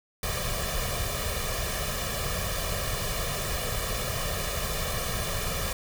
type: noise with comb filter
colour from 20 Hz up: pink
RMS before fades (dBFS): -30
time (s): 0.23-5.73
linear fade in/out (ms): 2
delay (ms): 1.7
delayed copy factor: +0.8
effects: none